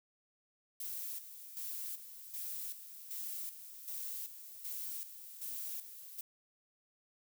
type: noise with tremolo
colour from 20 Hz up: violet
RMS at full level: -42 dBFS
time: 0.8-6.21 s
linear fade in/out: 2 ms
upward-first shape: square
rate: 1.3 Hz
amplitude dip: 65%
effects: none